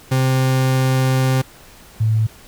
40% pulse / sine tone pair in turn, 130.81 / 110 Hz, C3 / A2, 0 / 0 cents, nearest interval minor third, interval 300 cents, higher first, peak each -13 dBFS, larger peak neither, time 0.11-1.42 / 2-2.27 s, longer first, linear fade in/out 10 ms, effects pink hiss -44 dBFS RMS until 2.47 s

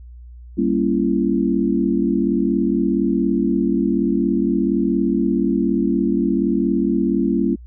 sine chord, G diminished seventh, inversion none, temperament equal with one note detuned, 196 / 233.1 / 277.2 / 337.7 Hz, G3 / Bb3 / Db4 / Fb4, 0 / 0 / 0 / +42 cents, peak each -21 dBFS, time 0.57-7.56 s, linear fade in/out 20 ms, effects added 60 Hz sine -36 dBFS peak until 7.66 s

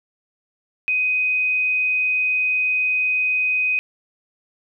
sine tone, 2506 Hz, D#7, 12 cents sharp, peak -17 dBFS, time 0.88-3.79 s, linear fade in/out 0 ms, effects none

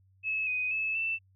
sine tone with pitch steps, 2591 / 2501 / 2603 / 2663 Hz, E7 / D#7 / E7 / E7, -30 / +8 / -22 / +17 cents, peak -28 dBFS, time 0.23-1.19 s, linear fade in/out 50 ms, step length 240 ms, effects added 95 Hz sine -61 dBFS peak until 1.35 s

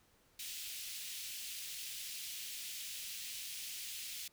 pink high-pass noise, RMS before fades -45 dBFS, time 0.39-4.28 s, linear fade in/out 5 ms, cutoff 2600 Hz, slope 24 dB/octave, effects pink hiss -70 dBFS RMS until 4.32 s

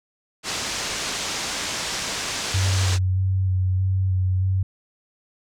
white low-pass noise, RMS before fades -28 dBFS, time 0.43-2.99 s, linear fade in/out 50 ms, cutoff 7100 Hz, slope 24 dB/octave
sine tone with vibrato, 93.8 Hz, F#2, 24 cents sharp, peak -18 dBFS, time 2.54-4.63 s, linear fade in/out 5 ms, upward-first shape square, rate 1.6 Hz, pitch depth 17 cents each way
effects none

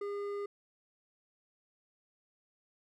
sine tone with hard clipping, 405.8 Hz, G#4, 40 cents flat, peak -37 dBFS, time 0.01-0.46 s, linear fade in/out 5 ms, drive 8 dB, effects none

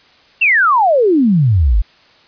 sine exponential sweep, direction down, 2800 to 44.59 Hz, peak -8 dBFS, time 0.41-1.82 s, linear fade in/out 10 ms, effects white hiss -48 dBFS RMS until 2.27 s + resampled to 11025 Hz

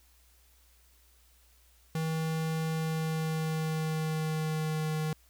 square tone with pitch glide, 160 to 155.8 Hz, D#3 to D#3, +49 to +3 cents, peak -30 dBFS, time 1.95-5.13 s, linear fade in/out 2 ms, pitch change -46 cents, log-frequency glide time 2.71-4.96 s, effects added 60 Hz sine -62 dBFS peak until 5.29 s + white hiss -65 dBFS RMS until 5.29 s

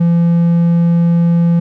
triangle tone, 170 Hz, F3, 46 cents flat, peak -6 dBFS, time 0-1.6 s, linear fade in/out 10 ms, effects none

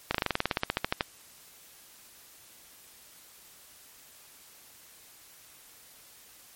slowing click train, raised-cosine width 0.3 ms, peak -9 dBFS, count 17, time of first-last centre 0.11-1.009 s, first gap 35 ms, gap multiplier 1.06, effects white hiss -54 dBFS RMS until 6.55 s + MP3 64 kbps

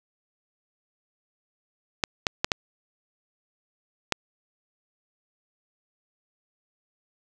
clicks, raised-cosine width 0.2 ms, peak -4 dBFS, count 5, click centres 2.038 / 2.268 / 2.445 / 2.518 / 4.123 s, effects none

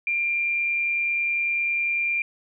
sine tone with amplitude modulation, 2384 Hz, D7, 25 cents sharp, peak -20 dBFS, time 0.07-2.22 s, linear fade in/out 2 ms, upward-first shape sine, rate 150 Hz, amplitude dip 30%, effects none

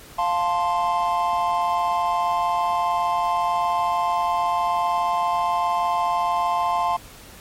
triangle chord, F major, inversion none, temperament equal, 698.5 / 880 / 1046.5 Hz, F5 / A5 / C6, 0 / 0 / 0 cents, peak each -22 / -22 / -21 dBFS, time 0.18-6.97 s, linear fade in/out 10 ms, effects pink hiss -44 dBFS RMS until 7.4 s + MP3 64 kbps

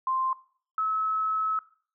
sine tone pair in turn, 1046.5 / 1293.2 Hz, C6 / E6, 0 / -34 cents, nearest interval major third, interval 366 cents, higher second, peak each -24 dBFS, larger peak neither, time 0.07-0.33 / 0.78-1.59 s, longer second, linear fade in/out 2 ms, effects noise-tail reverb RT60 0.5 s tail -19 dB re dry

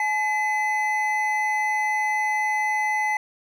triangle tone pair together, 851 / 2024 Hz, G#5 / B6, +42 / +42 cents, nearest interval octave + minor third, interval 1500 cents, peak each -22 dBFS, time 0-3.17 s, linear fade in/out 2 ms, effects none

